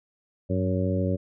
harmonic tone with a mistuned harmonic, 93 Hz, F#2, 9 cents sharp, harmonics 1 / 2 / 3 / 4 / 5 / 6, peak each -26 / -28 / -31 / -34 / -34 / -31 dBFS, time 0.49-1.17 s, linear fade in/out 20 ms, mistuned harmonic 1, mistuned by +59 cents, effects none

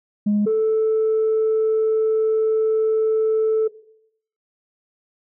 sine tone pair in turn, 207.7 / 439.1 Hz, G#3 / A4, 0 / -4 cents, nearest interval octave + minor second, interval 1296 cents, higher second, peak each -14 dBFS, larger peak neither, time 0.26-0.46 / 0.46-3.68 s, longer second, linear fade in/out 10 ms, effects noise-tail reverb RT60 0.7 s tail -18 dB re dry + tanh soft clip ceiling -13 dBFS

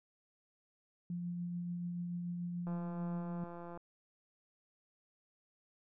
sine tone with tremolo, 174.61 Hz, F3, in tune, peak -36 dBFS, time 1.1-3.44 s, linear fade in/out 2 ms, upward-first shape triangle, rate 6.9 Hz, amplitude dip 25%
click train, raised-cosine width 1 ms, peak -35 dBFS, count 191, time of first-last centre 2.67-3.775 s, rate 172 Hz
effects none

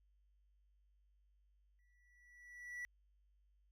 triangle tone with exponential growth, 1953 Hz, B6, 20 cents flat, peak -40 dBFS, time 1.79-2.85 s, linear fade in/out 0 ms, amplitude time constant 230 ms, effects added 50 Hz sine -70 dBFS peak until 3.71 s

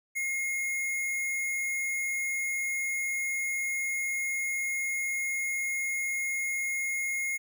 sine tone with sample-and-hold, 2142 Hz, C7, 40 cents sharp, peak -28 dBFS, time 0.15-7.38 s, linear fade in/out 20 ms, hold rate 8820 Hz, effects none

